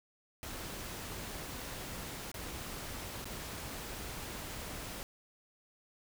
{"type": "noise with dropouts", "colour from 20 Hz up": "pink", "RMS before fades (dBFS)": -43, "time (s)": [0.43, 5.03], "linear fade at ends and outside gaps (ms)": 0, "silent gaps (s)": [[2.316, 2.342], [3.244, 3.255]], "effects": []}